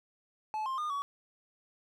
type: tone with pitch steps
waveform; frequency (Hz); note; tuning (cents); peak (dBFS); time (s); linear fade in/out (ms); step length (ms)
triangle; 863 / 1056 / 1217 / 1128; A5 / C6 / D#6 / C#6; -34 / +16 / -39 / +30; -30; 0.54-1.02; 0; 120
effects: none